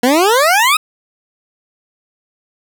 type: exponential sweep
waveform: 20% pulse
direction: up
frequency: 235.1 to 1300 Hz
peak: -4 dBFS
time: 0.03-0.77 s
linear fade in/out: 5 ms
effects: none